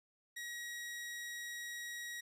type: tone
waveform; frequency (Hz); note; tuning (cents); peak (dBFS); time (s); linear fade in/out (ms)
sawtooth; 1904; A#6; +36; -39; 0.36-2.21; 10
effects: resampled to 32000 Hz + 13-bit